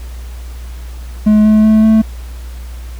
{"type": "tone with pitch steps", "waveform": "triangle", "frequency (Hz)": [212.7, 215, 217.4, 219.8], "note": ["G#3", "A3", "A3", "A3"], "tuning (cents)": [42, -40, -21, -2], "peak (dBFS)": -3, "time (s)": [1.26, 2.02], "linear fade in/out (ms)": 10, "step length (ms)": 190, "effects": ["added 60 Hz sine -24 dBFS peak until 2.99 s", "pink hiss -40 dBFS RMS until 2.99 s"]}